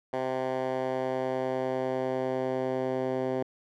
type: tone with band-pass filter sweep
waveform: 10% pulse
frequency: 130 Hz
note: C3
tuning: 11 cents flat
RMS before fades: -30 dBFS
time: 0.13-3.43 s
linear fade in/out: 5 ms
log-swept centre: 690 to 420 Hz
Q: 1
effects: none